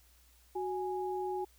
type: tone pair together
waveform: sine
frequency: 370 / 829.7 Hz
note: F#4 / G#5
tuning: 0 / -2 cents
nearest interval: octave + major second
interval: 1398 cents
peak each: -35 / -37 dBFS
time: 0.55-1.45 s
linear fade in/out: 10 ms
effects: added 60 Hz sine -63 dBFS peak until 1.58 s + white hiss -66 dBFS RMS until 1.58 s